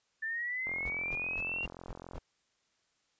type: linear sweep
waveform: sine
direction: up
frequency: 1760 to 2783 Hz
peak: -33 dBFS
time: 0.22-1.66 s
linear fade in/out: 10 ms
type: click train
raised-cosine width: 1 ms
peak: -31 dBFS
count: 67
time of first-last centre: 0.67-2.18 s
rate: 43.7 Hz
type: noise bursts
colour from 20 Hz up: brown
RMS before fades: -41 dBFS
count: 6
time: 0.85-2.188 s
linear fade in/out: 10 ms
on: 48 ms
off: 210 ms
effects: white hiss -75 dBFS RMS until 3.19 s + resampled to 16000 Hz